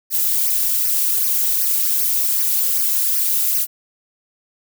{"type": "noise with flanger", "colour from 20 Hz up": "violet", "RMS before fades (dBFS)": -18, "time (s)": [0.1, 3.67], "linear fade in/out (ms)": 50, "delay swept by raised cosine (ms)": [0.26, 2.96], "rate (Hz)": 2.6, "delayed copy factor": -0.95, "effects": []}